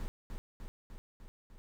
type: noise with echo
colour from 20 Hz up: brown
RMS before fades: -38 dBFS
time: 0-0.08 s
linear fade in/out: 0 ms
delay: 300 ms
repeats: 5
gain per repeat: -3 dB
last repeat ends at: 1.58 s
effects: none